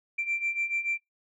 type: beating tone pair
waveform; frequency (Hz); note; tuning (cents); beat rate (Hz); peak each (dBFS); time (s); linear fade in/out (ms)
sine; 2349 / 2355.9; D7 / D7; 0 / +5; 6.9; -32 / -28; 0.18-0.98; 10
effects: noise-tail reverb RT60 0.2 s tail -26 dB re dry + tanh soft clip ceiling -21 dBFS